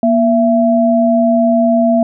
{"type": "tone pair together", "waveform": "sine", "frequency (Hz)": [237.7, 669], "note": ["A#3", "E5"], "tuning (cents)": [34, 25], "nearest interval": "octave + tritone", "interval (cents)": 1791, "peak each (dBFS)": -11, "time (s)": [0.03, 2.03], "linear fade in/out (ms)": 2, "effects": []}